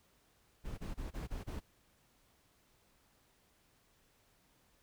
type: noise bursts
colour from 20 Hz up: brown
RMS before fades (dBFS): -41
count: 6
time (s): 0.64-1.605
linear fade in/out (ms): 20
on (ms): 140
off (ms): 25
effects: pink hiss -71 dBFS RMS until 4.82 s